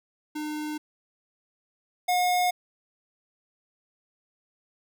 square tone pair in turn, 303 / 720.7 Hz, D#4 / F#5, -46 / -46 cents, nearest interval octave + minor third, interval 1500 cents, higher second, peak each -31 / -22 dBFS, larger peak second, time 0.35-0.78 / 2.08-2.51 s, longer neither, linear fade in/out 10 ms, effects none

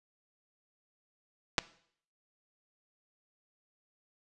clicks, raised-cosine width 0.2 ms, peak -8 / -10 dBFS, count 2, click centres 1.582 / 1.588 s, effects noise-tail reverb RT60 0.6 s tail -19 dB re dry + resampled to 24000 Hz

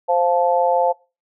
sine chord, F major, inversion second, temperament just, 523.8 / 698.5 / 873.1 Hz, C5 / F5 / A5, +2 / 0 / -14 cents, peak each -18 / -19 / -19 dBFS, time 0.08-0.93 s, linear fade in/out 20 ms, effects noise-tail reverb RT60 0.3 s tail -23 dB re dry

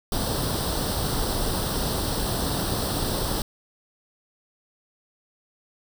pink noise with comb filter, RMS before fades -26 dBFS, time 0.12-3.42 s, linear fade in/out 2 ms, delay 0.22 ms, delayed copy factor +0.75, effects none

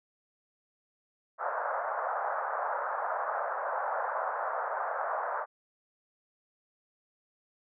pink band-pass noise, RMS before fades -33 dBFS, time 1.38-5.46 s, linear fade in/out 50 ms, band 560 to 1500 Hz, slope 48 dB/octave, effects none

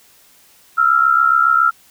sine tone pair together, 1318.5 / 1385.7 Hz, E6 / F6, 0 / -14 cents, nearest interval minor second, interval 86 cents, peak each -13 dBFS, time 0.77-1.71 s, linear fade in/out 20 ms, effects white hiss -50 dBFS RMS until 1.9 s

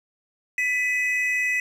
triangle tone pair together, 1989 / 2541 Hz, B6 / D#7, +12 / +36 cents, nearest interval major third, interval 424 cents, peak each -21 / -24 dBFS, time 0.58-1.6 s, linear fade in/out 2 ms, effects none

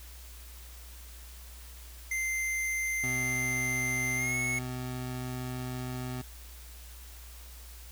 square tone with pitch glide, 2084 to 2193 Hz, C7 to C#7, -7 to -19 cents, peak -30 dBFS, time 2.11-4.59 s, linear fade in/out 5 ms, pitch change +88 cents, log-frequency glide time 4.15-4.36 s
25% pulse tone, 126.4 Hz, B2, 41 cents sharp, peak -31 dBFS, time 3.03-6.22 s, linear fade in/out 10 ms
effects added 60 Hz sine -46 dBFS peak until 7.91 s + white hiss -52 dBFS RMS until 7.91 s

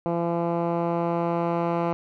10% pulse tone with low-pass filter sweep, 170 Hz, F3, 46 cents flat, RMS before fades -25 dBFS, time 0.06-1.93 s, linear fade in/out 0 ms, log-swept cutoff 790 to 1400 Hz, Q 0.88, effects none

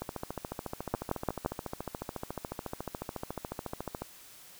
two click trains, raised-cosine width 1 ms, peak -14 / -21 dBFS, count 4 / 57, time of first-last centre 0.94-1.461 / 0.02-4.02 s, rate 5.76 / 14 Hz, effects white hiss -53 dBFS RMS until 4.59 s

